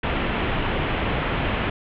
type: low-pass noise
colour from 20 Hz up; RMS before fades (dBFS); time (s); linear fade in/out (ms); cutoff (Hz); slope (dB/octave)
pink; -24; 0.03-1.7; 5; 3200; 48
effects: none